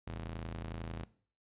sawtooth ring-modulated tone, 82.41 Hz, E2, in tune, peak -33 dBFS, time 0.07-1.04 s, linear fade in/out 5 ms, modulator 25.7 Hz, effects noise-tail reverb RT60 0.5 s tail -20 dB re dry + resampled to 8000 Hz

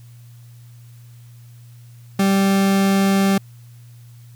40% pulse tone, 195.4 Hz, G3, 5 cents flat, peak -13 dBFS, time 2.19-3.38 s, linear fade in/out 5 ms, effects added 119 Hz sine -40 dBFS peak until 4.35 s + white hiss -56 dBFS RMS until 4.35 s

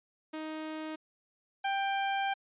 sawtooth tone pair in turn, 312.5 / 787.5 Hz, D#4 / G5, +8 / +8 cents, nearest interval octave + major third, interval 1600 cents, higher second, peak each -33 / -25 dBFS, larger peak second, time 0.33-0.96 / 1.64-2.34 s, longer second, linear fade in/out 10 ms, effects resampled to 8000 Hz

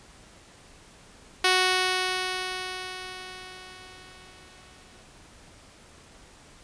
5% pulse tone with exponential decay, 370 Hz, F#4, in tune, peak -7 dBFS, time 1.44-5.03 s, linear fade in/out 5 ms, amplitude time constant 780 ms, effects pink hiss -52 dBFS RMS until 6.63 s + resampled to 22050 Hz

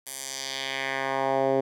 10% pulse tone with band-pass filter sweep, 134.7 Hz, C#3, 49 cents flat, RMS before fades -28 dBFS, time 0.06-1.61 s, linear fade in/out 10 ms, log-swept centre 11000 to 430 Hz, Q 1.5, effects none

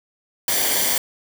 white noise with comb filter, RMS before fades -20 dBFS, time 0.48-0.98 s, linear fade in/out 2 ms, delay 0.76 ms, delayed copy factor -0.6, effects none

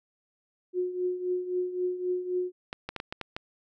sine tone with tremolo, 362.3 Hz, F#4, 36 cents flat, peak -24 dBFS, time 0.73-2.52 s, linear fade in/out 50 ms, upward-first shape triangle, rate 3.8 Hz, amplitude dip 75%
clicks, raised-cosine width 0.3 ms, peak -18 dBFS, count 7, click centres 2.729 / 2.89 / 2.963 / 3.001 / 3.125 / 3.213 / 3.365 s
effects none

